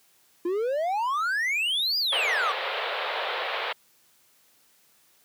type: exponential two-way sweep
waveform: triangle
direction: up then down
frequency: 337.2 to 4978 to 1102 Hz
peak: -22 dBFS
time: 0.45-2.52 s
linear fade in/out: 5 ms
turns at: 1.98 s
type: band-pass noise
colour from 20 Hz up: pink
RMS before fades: -30 dBFS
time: 2.12-3.73 s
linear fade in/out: 10 ms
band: 460 to 3900 Hz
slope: 48 dB/octave
effects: white hiss -62 dBFS RMS until 5.24 s + high-pass 100 Hz 12 dB/octave